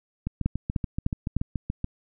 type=two click trains; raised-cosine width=5 ms; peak=-15 / -11 dBFS; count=12 / 4; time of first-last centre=0.27-1.844 / 0.46-1.366 s; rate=6.99 / 3.31 Hz; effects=none